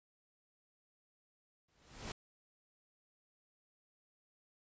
pink noise with exponential growth, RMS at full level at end -40 dBFS, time 1.68-2.12 s, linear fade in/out 5 ms, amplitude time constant 95 ms, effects resampled to 16000 Hz

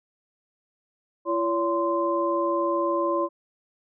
sine tone cluster, 339.9 / 567 / 1039 Hz, F4 / C#5 / C6, -47 / +39 / -12 cents, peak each -26 dBFS, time 1.25-3.29 s, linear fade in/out 50 ms, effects none

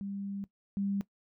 sine tone pair in turn, 198.7 / 198.7 Hz, G3 / G3, +24 / +24 cents, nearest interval unison, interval 0 cents, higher neither, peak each -35 / -29 dBFS, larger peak second, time 0.01-0.44 / 0.77-1.01 s, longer first, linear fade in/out 0 ms, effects noise-tail reverb RT60 0.1 s tail -18 dB re dry

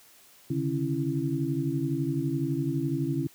sine tone cluster, 136.3 / 148.2 / 273.5 / 331.4 Hz, C#3 / D3 / C#4 / E4, -29 / +16 / -23 / +9 cents, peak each -31 dBFS, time 0.5-3.27 s, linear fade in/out 5 ms, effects white hiss -56 dBFS RMS until 3.34 s + high-pass 80 Hz 12 dB/octave

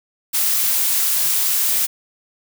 blue noise, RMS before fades -18 dBFS, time 0.33-1.87 s, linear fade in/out 20 ms, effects none

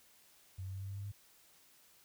sine tone with pitch steps, 94 / 95.15 / 96.31 / 97.48 / 98.67 / 99.88 / 101.1 Hz, F#2 / F#2 / G2 / G2 / G2 / G2 / G#2, +28 / +49 / -30 / -9 / +12 / +33 / -46 cents, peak -40 dBFS, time 0.58-1.119 s, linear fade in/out 10 ms, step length 77 ms, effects white hiss -65 dBFS RMS until 2.04 s

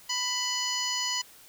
harmonic tone with a mistuned harmonic, 992 Hz, B5, 7 cents sharp, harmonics 1 / 2 / 3 / 4 / 5 / 6 / 7, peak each -36 / -37 / -33 / -37 / -34 / -37 / -35 dBFS, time 0.09-1.22 s, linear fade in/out 10 ms, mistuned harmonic 4, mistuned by +120 cents, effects white hiss -53 dBFS RMS until 1.48 s

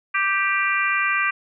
harmonic tone with a mistuned harmonic, 392 Hz, G4, in tune, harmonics 3 / 4 / 5 / 6 / 7, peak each -24 / -24 / -25 / -24 / -30 dBFS, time 0.14-1.31 s, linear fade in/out 10 ms, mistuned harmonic 6, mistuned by +17 cents, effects none

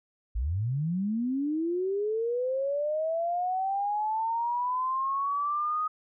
sine linear sweep, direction up, 49 to 1255 Hz, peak -26 dBFS, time 0.35-5.88 s, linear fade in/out 10 ms, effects none

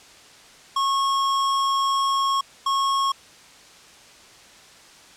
square tone bursts at uneven times, 1093 Hz, C#6, 25 cents flat, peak -20 dBFS, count 2, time 0.76-2.41 / 2.66-3.12 s, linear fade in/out 5 ms, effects white hiss -48 dBFS RMS until 5.16 s + low-pass 7000 Hz 12 dB/octave

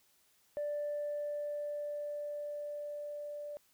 sine tone with level ramp, 587.3 Hz, D5, in tune, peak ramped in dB -32 to -40 dBFS, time 0.57-3.57 s, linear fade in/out 0 ms, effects tanh soft clip ceiling -31 dBFS + white hiss -70 dBFS RMS until 3.73 s

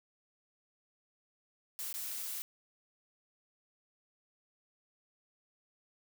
blue noise with dropouts, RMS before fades -40 dBFS, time 1.79-2.42 s, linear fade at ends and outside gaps 0 ms, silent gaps 1.927-1.941 s, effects none

